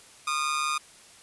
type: tone with amplitude modulation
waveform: sawtooth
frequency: 1223 Hz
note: D#6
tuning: 30 cents flat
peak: -19 dBFS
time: 0.27-0.78 s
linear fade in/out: 5 ms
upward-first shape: sine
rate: 146 Hz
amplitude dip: 65%
effects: white hiss -52 dBFS RMS until 1.22 s + resampled to 24000 Hz